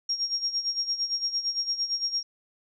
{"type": "tone with tremolo", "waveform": "sine", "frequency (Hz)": 5580, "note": "F8", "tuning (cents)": -2, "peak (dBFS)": -23, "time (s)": [0.09, 2.23], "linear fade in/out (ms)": 5, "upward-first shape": "sine", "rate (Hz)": 8.8, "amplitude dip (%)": 75, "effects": []}